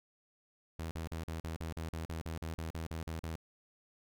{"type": "tone bursts", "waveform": "sawtooth", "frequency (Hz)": 81.2, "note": "E2", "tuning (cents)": -26, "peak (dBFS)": -34, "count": 16, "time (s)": [0.79, 3.355], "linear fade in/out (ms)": 0, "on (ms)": 120, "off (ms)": 43, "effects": []}